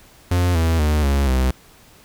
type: tone with pitch steps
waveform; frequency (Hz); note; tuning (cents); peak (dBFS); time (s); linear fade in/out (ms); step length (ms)
45% pulse; 88.9 / 81.99 / 75.62 / 69.75 / 64.33; F2 / E2 / D#2 / C#2 / C2; +31 / -9 / -49 / +11 / -29; -15; 0.31-1.51; 5; 240
effects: pink hiss -49 dBFS RMS until 2.04 s